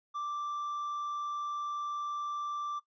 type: tone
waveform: triangle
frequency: 1174.7 Hz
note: D6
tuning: in tune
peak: -32 dBFS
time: 0.14-2.8 s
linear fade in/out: 20 ms
effects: noise-tail reverb RT60 0.1 s tail -17 dB re dry + resampled to 16000 Hz